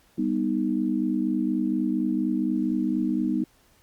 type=chord; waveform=sine; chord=G augmented; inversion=none; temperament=equal with one note detuned; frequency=198.16 / 246.9 / 311.1 Hz; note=G3 / B3 / D#4; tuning=+19 / 0 / 0 cents; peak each=-28 / -26 / -26 dBFS; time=0.18-3.44 s; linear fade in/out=5 ms; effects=pink hiss -61 dBFS RMS until 3.82 s + Opus 48 kbps